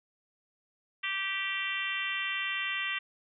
harmonic tone, 390.1 Hz, G4, 8 cents flat, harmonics 3 / 4 / 5 / 6 / 7 / 8 / 9, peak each -41 / -41 / -35 / -38 / -36 / -39 / -45 dBFS, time 1.03-2.99 s, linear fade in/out 10 ms, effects none

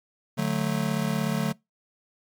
square chord, D major, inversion none, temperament just, 146.83 / 183.54 / 220.2 Hz, D3 / F#3 / A3, 0 / -14 / +2 cents, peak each -29 dBFS, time 0.37-1.53 s, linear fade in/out 20 ms, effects noise-tail reverb RT60 0.2 s tail -24 dB re dry + MP3 96 kbps

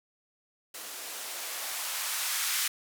violet noise with band-pass filter sweep, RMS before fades -34 dBFS, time 0.74-2.68 s, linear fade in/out 5 ms, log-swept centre 330 to 1600 Hz, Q 1, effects none

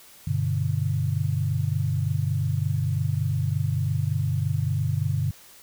sine chord, G major, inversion none, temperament equal, 98 / 123.47 / 146.83 Hz, G2 / B2 / D3, 0 / 0 / 0 cents, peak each -26 / -27 / -26 dBFS, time 0.27-5.31 s, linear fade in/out 5 ms, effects white hiss -50 dBFS RMS until 5.62 s

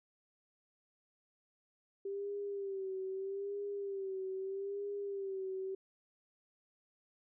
sine tone with vibrato, 392 Hz, G4, in tune, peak -37 dBFS, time 2.05-5.75 s, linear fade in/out 5 ms, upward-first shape sine, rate 0.79 Hz, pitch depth 58 cents each way, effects none

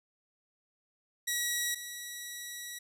10% pulse tone pair in turn, 1922 / 1931.6 Hz, B6 / B6, -48 / -39 cents, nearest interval unison, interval 9 cents, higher second, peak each -21 / -31 dBFS, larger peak first, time 1.27-1.75 / 1.75-2.79 s, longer second, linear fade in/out 10 ms, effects none

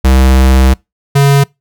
square tone pair in turn, 65.41 / 140.01 Hz, C2 / C#3, 0 / +18 cents, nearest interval octave + minor second, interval 1318 cents, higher second, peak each -5 dBFS, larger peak neither, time 0.04-0.74 / 1.15-1.44 s, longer first, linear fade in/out 10 ms, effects noise-tail reverb RT60 0.2 s tail -25 dB re dry

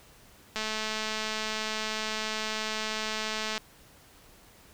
click train, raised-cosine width 0.2 ms, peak -15 dBFS, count 656, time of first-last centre 0.56-3.578 s, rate 217 Hz, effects pink hiss -56 dBFS RMS until 4.73 s

